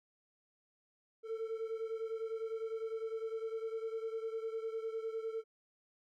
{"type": "beating tone pair", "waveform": "triangle", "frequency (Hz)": [445.1, 455], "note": ["A4", "A#4"], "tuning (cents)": [20, -42], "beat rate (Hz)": 9.9, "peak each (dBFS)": [-36, -40], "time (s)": [1.23, 5.44], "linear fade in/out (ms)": 50, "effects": ["tanh soft clip ceiling -30 dBFS"]}